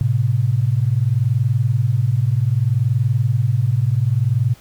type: tone pair together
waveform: sine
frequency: 109.1 / 129.74 Hz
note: A2 / C3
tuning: -14 / -14 cents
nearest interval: minor third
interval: 300 cents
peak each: -17 dBFS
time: 0.01-4.54 s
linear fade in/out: 0 ms
effects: pink hiss -48 dBFS RMS until 4.6 s